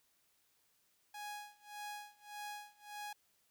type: tone with tremolo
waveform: sawtooth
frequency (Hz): 830.6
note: G#5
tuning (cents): 0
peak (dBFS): -39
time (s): 1.14-3.13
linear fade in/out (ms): 5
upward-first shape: sine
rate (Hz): 1.7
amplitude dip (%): 95
effects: white hiss -75 dBFS RMS until 3.5 s